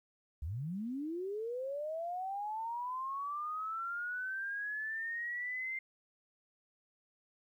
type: linear sweep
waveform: sine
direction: up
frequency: 64.6 to 2100 Hz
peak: -36 dBFS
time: 0.42-5.79 s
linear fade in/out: 5 ms
effects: 12-bit